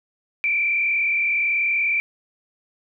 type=tone with frequency modulation; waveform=sine; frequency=2349 Hz; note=D7; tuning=in tune; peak=-18 dBFS; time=0.44-2 s; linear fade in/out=0 ms; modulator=38.8 Hz; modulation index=1.6; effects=none